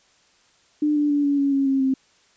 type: tone with pitch steps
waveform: sine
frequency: 299.2 / 294.1 / 289 / 284 / 279.2 / 274.4 / 269.7 / 265 Hz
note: D4 / D4 / D4 / C#4 / C#4 / C#4 / C#4 / C4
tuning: +32 / +3 / -28 / +42 / +13 / -17 / -47 / +22 cents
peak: -17 dBFS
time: 0.82-1.94 s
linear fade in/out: 5 ms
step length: 140 ms
effects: white hiss -59 dBFS RMS until 2.36 s + resampled to 16000 Hz